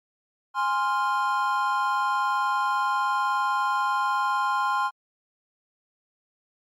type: chord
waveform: triangle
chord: F minor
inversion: first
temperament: equal with one note detuned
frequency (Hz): 826.3 / 1046.5 / 1396.9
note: Ab5 / C6 / F6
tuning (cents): -9 / 0 / 0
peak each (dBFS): -26 / -22 / -27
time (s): 0.54-4.91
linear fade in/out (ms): 50
effects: MP3 64 kbps